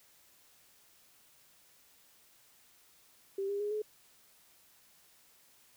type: tone with pitch steps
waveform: sine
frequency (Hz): 392 / 403 / 414.4 / 426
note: G4 / G4 / G#4 / G#4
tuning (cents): 0 / +48 / -4 / +44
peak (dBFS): -32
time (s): 3.38-3.82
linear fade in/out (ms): 5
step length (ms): 110
effects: white hiss -64 dBFS RMS until 5.76 s